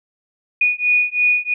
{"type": "beating tone pair", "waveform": "sine", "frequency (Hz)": [2462, 2465], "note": ["D#7", "D#7"], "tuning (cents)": [-19, -17], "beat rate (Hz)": 3, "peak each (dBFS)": -17, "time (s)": [0.61, 1.54], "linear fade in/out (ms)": 5, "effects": []}